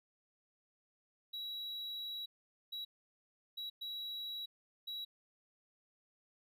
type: tone bursts at uneven times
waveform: triangle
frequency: 3889 Hz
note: B7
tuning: 27 cents flat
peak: -39 dBFS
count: 5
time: 1.33-2.26 / 2.72-2.85 / 3.57-3.7 / 3.81-4.46 / 4.87-5.05 s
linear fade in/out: 10 ms
effects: none